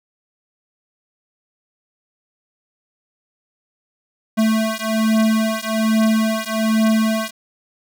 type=beating tone pair; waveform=square; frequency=219.7 / 220.9 Hz; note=A3 / A3; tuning=-2 / +7 cents; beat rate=1.2 Hz; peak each=-19 dBFS; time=4.37-7.31 s; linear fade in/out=20 ms; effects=none